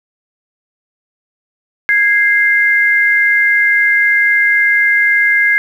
sine tone pair together, 1649.3 / 2093 Hz, G#6 / C7, -12 / 0 cents, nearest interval major third, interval 412 cents, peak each -11 dBFS, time 1.89-5.58 s, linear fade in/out 0 ms, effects 7-bit

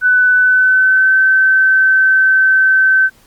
sine tone with pitch glide, 1497 to 1538.2 Hz, F#6 to G6, +20 to -33 cents, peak -7 dBFS, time 0.01-3.1 s, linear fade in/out 50 ms, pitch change +47 cents, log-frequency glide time 0.33-1.15 s, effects pink hiss -49 dBFS RMS until 3.26 s + Opus 48 kbps

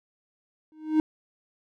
triangle tone with exponential growth, 311.1 Hz, D#4, in tune, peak -13 dBFS, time 0.72-1 s, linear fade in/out 1 ms, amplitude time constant 60 ms, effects none

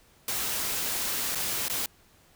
white noise with dropouts, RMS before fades -30 dBFS, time 0.28-1.86 s, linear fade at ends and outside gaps 2 ms, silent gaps 1.35-1.355 / 1.683-1.698 s, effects pink hiss -60 dBFS RMS until 2.35 s

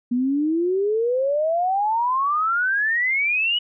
sine exponential sweep, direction up, 238.4 to 2960 Hz, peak -18 dBFS, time 0.11-3.59 s, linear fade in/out 10 ms, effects none

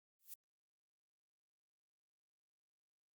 violet noise with exponential growth, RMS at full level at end -45 dBFS, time 0.19-0.34 s, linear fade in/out 5 ms, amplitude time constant 31 ms, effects Opus 48 kbps

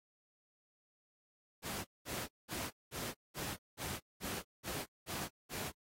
pink noise bursts, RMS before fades -41 dBFS, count 10, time 1.62-5.72 s, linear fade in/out 50 ms, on 230 ms, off 200 ms, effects high-pass 80 Hz 12 dB/octave + AAC 48 kbps

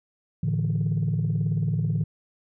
sine chord, A suspended fourth, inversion none, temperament just, 110 / 146.67 / 165 Hz, A2 / D3 / E3, 0 / -2 / +2 cents, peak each -25 dBFS, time 0.43-2.04 s, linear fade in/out 5 ms, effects tanh soft clip ceiling -17 dBFS

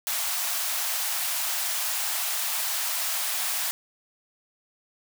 white high-pass noise, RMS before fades -28 dBFS, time 0.07-3.71 s, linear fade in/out 0 ms, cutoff 610 Hz, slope 96 dB/octave, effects none

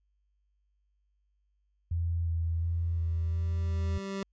sine tone with vibrato, 83.8 Hz, E2, 29 cents sharp, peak -27 dBFS, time 1.91-3.98 s, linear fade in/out 5 ms, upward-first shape square, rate 1.4 Hz, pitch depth 16 cents each way
25% pulse tone with exponential growth, 195.5 Hz, G3, 4 cents flat, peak -28 dBFS, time 2.43-4.23 s, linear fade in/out 0 ms, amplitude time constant 390 ms
effects added 50 Hz sine -70 dBFS peak until 4.32 s + resampled to 16000 Hz

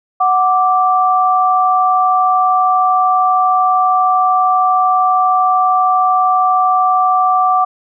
sine tone pair together, 740 / 1172.8 Hz, F#5 / D6, 0 / -3 cents, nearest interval minor sixth, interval 797 cents, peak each -12 dBFS, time 0.2-7.65 s, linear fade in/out 10 ms, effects none

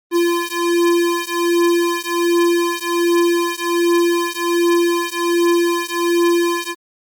square beating tone pair, 343.2 / 344.5 Hz, F4 / F4, -30 / -24 cents, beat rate 1.3 Hz, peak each -18 dBFS, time 0.11-6.75 s, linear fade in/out 50 ms, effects Opus 32 kbps

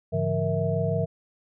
sine tone cluster, 103.7 / 144 / 170.1 / 467.7 / 652 Hz, G#2 / D3 / F3 / A#4 / E5, -2 / -34 / -45 / +6 / -19 cents, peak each -29 dBFS, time 0.12-1.06 s, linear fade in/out 20 ms, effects none

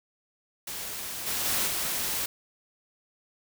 white noise with level steps, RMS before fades -36 / -30 / -27 / -30 dBFS, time 0.67-2.26 s, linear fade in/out 5 ms, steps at 1.26 / 1.45 / 1.67 s, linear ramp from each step 10 ms, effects none

